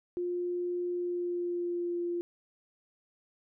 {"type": "tone with pitch glide", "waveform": "sine", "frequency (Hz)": [353.7, 347.2], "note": ["F4", "F4"], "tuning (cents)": [22, -10], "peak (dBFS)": -30, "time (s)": [0.17, 2.21], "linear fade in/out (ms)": 0, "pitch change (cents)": -32, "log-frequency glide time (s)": [0.9, 2.02], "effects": []}